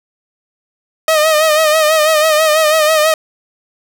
sawtooth tone with vibrato, 622.3 Hz, D#5, in tune, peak -5 dBFS, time 1.08-3.14 s, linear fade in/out 2 ms, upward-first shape sine, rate 6.1 Hz, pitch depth 57 cents each way, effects none

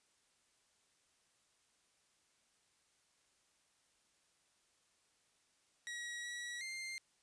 sawtooth tone with pitch steps, 1911 / 1927 / 2102 Hz, A#6 / B6 / C7, +43 / -43 / +7 cents, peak -39 dBFS, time 5.87-6.98 s, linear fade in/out 0 ms, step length 370 ms, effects white hiss -75 dBFS RMS until 7.22 s + resampled to 22050 Hz

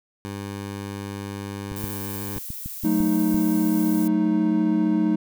15% pulse tone, 100 Hz, G2, 35 cents sharp, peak -24 dBFS, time 0.25-2.39 s, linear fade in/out 0 ms
clicks, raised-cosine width 5 ms, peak -21 dBFS, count 8, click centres 1.718 / 1.841 / 2.364 / 2.504 / 2.66 / 2.837 / 3.004 / 3.344 s
violet noise, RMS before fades -35 dBFS, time 1.76-4.08 s, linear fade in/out 5 ms
triangle chord, D# diminished, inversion first, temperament equal, 185 / 220 / 311.1 Hz, F#3 / A3 / D#4, 0 / 0 / 0 cents, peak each -23 / -21 / -19 dBFS, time 2.84-5.16 s, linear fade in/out 10 ms
effects none

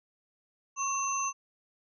sine tone cluster, 1096 / 2707 / 6190 Hz, C#6 / E7 / G8, -20 / +45 / -23 cents, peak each -31 / -40 / -32 dBFS, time 0.76-1.33 s, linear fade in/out 50 ms, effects none

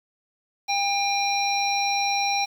harmonic tone, 801 Hz, G5, 37 cents sharp, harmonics 1 / 3 / 5 / 7, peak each -24 / -27 / -29 / -29 dBFS, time 0.68-2.46 s, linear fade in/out 20 ms, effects 8-bit

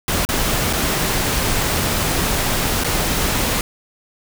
pink noise with dropouts, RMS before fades -19 dBFS, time 0.08-3.61 s, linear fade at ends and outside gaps 1 ms, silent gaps 0.251-0.289 / 0.728-0.733 / 2.837-2.844 s, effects none

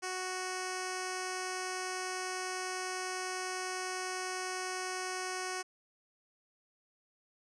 10% pulse tone with low-pass filter, 370 Hz, F#4, in tune, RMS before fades -38 dBFS, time 0.02-5.63 s, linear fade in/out 20 ms, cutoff 7600 Hz, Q 3.3, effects none

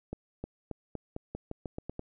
accelerating click train, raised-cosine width 2 ms, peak -23 dBFS, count 11, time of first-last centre 0.13-1.994 s, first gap 310 ms, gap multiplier 0.88, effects none

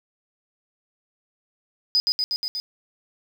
sine tone with echo, 4978 Hz, D#8, in tune, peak -16 dBFS, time 1.95-2 s, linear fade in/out 0 ms, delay 120 ms, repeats 5, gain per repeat -2 dB, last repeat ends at 2.6 s, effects 7-bit

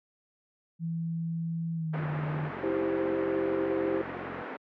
sine tone with pitch glide, 165.5 to 150.89 Hz, E3 to D3, +7 to +47 cents, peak -29 dBFS, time 0.79-2.51 s, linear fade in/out 50 ms, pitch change -160 cents, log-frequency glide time 1.74-2.07 s
pink band-pass noise, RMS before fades -39 dBFS, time 1.93-4.57 s, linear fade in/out 10 ms, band 250 to 2000 Hz, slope 24 dB/octave
click train, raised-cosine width 3 ms, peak -30 dBFS, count 110, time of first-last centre 1.99-4.412 s, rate 45 Hz
sine chord, C major, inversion first, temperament just, 327 / 392.4 / 523.3 Hz, E4 / G4 / C5, -14 / +2 / 0 cents, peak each -31 / -30 / -33 dBFS, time 2.63-4.02 s, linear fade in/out 5 ms
effects high-pass 100 Hz 12 dB/octave

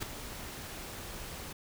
pink noise with ADSR envelope, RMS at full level -33 dBFS, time 0-1.53 s, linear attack 27 ms, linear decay 4 ms, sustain -10 dB, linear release 8 ms, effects none

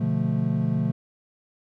triangle chord, B half-diminished seventh, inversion none, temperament equal, 123.47 / 146.83 / 174.61 / 220 Hz, B2 / D3 / F3 / A3, 0 / 0 / 0 / 0 cents, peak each -25 dBFS, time 0-0.92 s, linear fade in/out 10 ms, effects none

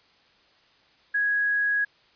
sine tone, 1661.2 Hz, G#6, in tune, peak -21 dBFS, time 1.14-1.85 s, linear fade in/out 10 ms, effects white hiss -60 dBFS RMS until 2.15 s + resampled to 11025 Hz

